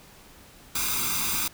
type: noise with comb filter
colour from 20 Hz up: white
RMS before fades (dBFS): -27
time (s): 0.75-1.48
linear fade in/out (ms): 5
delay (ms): 0.82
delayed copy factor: +0.8
effects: pink hiss -51 dBFS RMS until 1.53 s